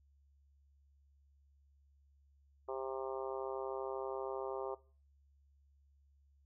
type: harmonic tone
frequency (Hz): 132.6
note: C3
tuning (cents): +23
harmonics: 3 / 4 / 5 / 6 / 7 / 8 / 9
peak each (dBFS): -42 / -44 / -46 / -48 / -49 / -50 / -51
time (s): 2.68-4.75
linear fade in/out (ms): 10
effects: noise-tail reverb RT60 0.4 s tail -21 dB re dry + added 70 Hz sine -66 dBFS peak until 6.45 s